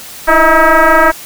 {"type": "tone with frequency modulation", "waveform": "sine", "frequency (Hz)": 332.8, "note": "E4", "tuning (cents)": 17, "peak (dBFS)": -4, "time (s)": [0.27, 1.12], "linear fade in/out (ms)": 20, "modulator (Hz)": 320, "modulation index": 4.8, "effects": ["white hiss -30 dBFS RMS until 1.25 s"]}